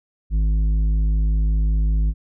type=tone with tanh clipping; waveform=sine; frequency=52.6 Hz; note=G#1; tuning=23 cents sharp; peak=-17 dBFS; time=0.3-2.14 s; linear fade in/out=50 ms; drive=8 dB; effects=none